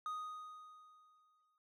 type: tone with exponential decay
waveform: triangle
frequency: 1244.5 Hz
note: D#6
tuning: in tune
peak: -36 dBFS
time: 0.06-1.58 s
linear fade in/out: 1 ms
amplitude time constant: 330 ms
effects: none